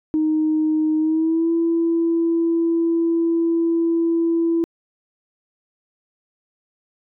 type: tone with pitch glide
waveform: sine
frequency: 311.1 to 333.4 Hz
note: D#4 to E4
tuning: 0 to +20 cents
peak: -15 dBFS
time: 0.14-4.64 s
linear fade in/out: 0 ms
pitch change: +120 cents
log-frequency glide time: 0.98-1.51 s
effects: tanh soft clip ceiling -11 dBFS